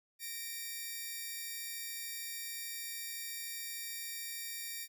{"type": "tone pair together", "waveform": "5% pulse", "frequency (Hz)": [1851.7, 2333], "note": ["A#6", "D7"], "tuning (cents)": [-12, -12], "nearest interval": "major third", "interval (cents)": 400, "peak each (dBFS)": [-33, -33], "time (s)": [0.19, 4.88], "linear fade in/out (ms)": 50, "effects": []}